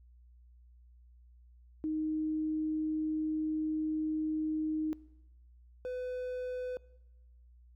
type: tone pair in turn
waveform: sine / triangle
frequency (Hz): 311.1 / 502.2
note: D#4 / B4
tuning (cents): 0 / +29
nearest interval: minor sixth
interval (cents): 829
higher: second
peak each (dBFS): -31 / -33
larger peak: first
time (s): 1.84-4.93 / 5.85-6.77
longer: first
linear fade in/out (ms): 0
effects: noise-tail reverb RT60 1.0 s tail -22 dB re dry + added 60 Hz sine -56 dBFS peak until 7.75 s